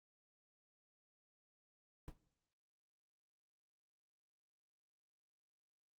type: noise with exponential decay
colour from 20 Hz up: brown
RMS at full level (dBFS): -41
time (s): 2.08-2.17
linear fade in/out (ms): 0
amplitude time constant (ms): 18
effects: noise-tail reverb RT60 0.8 s tail -19 dB re dry + Opus 24 kbps